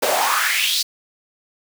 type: noise with high-pass filter sweep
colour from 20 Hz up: pink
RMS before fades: -19 dBFS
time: 0.02-0.83 s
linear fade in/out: 10 ms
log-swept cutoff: 470 to 4700 Hz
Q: 4.3
effects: none